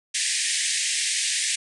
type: band-pass noise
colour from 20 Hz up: white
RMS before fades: -25 dBFS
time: 0.14-1.56 s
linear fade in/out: 10 ms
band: 1700 to 9600 Hz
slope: 96 dB/octave
effects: none